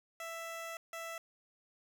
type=tone bursts at uneven times; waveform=15% pulse; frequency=662 Hz; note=E5; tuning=7 cents sharp; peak=-35 dBFS; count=2; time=0.2-0.77 / 0.93-1.18 s; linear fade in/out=2 ms; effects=none